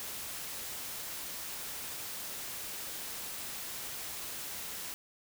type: noise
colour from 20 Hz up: white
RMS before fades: -41 dBFS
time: 0-4.94 s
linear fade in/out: 0 ms
effects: none